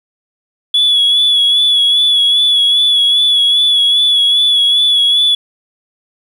sine tone with vibrato, 3399 Hz, G#7, 39 cents sharp, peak -6 dBFS, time 0.74-5.35 s, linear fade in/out 5 ms, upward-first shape sine, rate 2.5 Hz, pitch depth 36 cents each way, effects tanh soft clip ceiling -5 dBFS + 7-bit

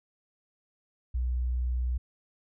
sine tone, 61.74 Hz, B1, in tune, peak -26 dBFS, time 1.14-1.98 s, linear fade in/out 10 ms, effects none

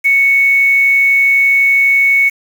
sine tone with quantisation, 2217 Hz, C#7, in tune, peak -7 dBFS, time 0.04-2.3 s, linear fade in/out 20 ms, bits 5, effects none

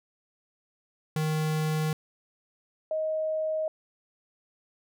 square / sine tone pair in turn, 155.56 / 627.8 Hz, D#3 / D#5, 0 / +15 cents, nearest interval 2 octaves, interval 2415 cents, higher second, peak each -26 dBFS, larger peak neither, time 1.16-1.93 / 2.91-3.68 s, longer neither, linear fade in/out 2 ms, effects none

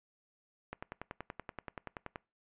click train, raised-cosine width 0.5 ms, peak -25 dBFS, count 16, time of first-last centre 0.73-2.159 s, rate 10.5 Hz, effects noise-tail reverb RT60 0.3 s tail -24 dB re dry + resampled to 8000 Hz

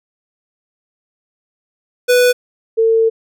square / sine tone pair in turn, 493.9 / 449.7 Hz, B4 / A4, 0 / +38 cents, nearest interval major second, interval 162 cents, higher first, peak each -9 dBFS, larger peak neither, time 2.08-2.33 / 2.77-3.1 s, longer second, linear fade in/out 20 ms, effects none

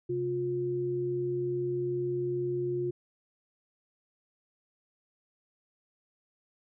sine tone pair together, 133.2 / 355.6 Hz, C3 / F4, +31 / +31 cents, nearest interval octave + perfect fourth, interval 1700 cents, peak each -36 / -29 dBFS, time 0.09-2.91 s, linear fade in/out 10 ms, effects none

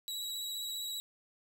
sawtooth tone with vibrato, 3887 Hz, B7, 28 cents flat, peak -34 dBFS, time 0.08-1 s, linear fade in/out 0 ms, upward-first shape sine, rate 15 Hz, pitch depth 25 cents each way, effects none

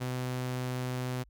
sawtooth tone, 126.6 Hz, B2, 43 cents sharp, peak -28 dBFS, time 0-1.24 s, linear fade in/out 20 ms, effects added 50 Hz sine -57 dBFS peak until 1.29 s

